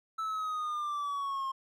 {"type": "linear sweep", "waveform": "triangle", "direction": "down", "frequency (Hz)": [1318.5, 1062], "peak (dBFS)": -30, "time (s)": [0.18, 1.52], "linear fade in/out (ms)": 10, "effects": []}